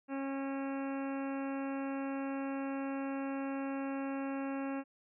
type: harmonic tone with a mistuned harmonic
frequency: 272.8 Hz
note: C#4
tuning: 28 cents flat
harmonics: 1 / 2 / 3 / 4 / 5 / 6 / 7 / 8 / 9 / 10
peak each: -36 / -43 / -46 / -50 / -51 / -52 / -57 / -58 / -57 / -55 dBFS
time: 0.08-4.84 s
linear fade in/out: 50 ms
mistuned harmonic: 8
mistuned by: +41 cents
effects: none